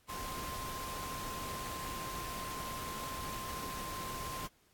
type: tone in noise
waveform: sine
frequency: 1048 Hz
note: C6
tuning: 2 cents sharp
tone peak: -42 dBFS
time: 0.08-4.48 s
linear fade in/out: 20 ms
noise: pink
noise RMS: -43 dBFS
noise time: 0.08-4.48 s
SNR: -2 dB
effects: pink hiss -69 dBFS RMS until 4.73 s + AAC 64 kbps